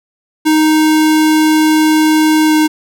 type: tone with pitch glide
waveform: square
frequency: 311.1 to 309.1 Hz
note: D#4 to D#4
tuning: 0 to -11 cents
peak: -8 dBFS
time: 0.45-2.68 s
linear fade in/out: 20 ms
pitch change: -11 cents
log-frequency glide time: 2.46-2.53 s
effects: none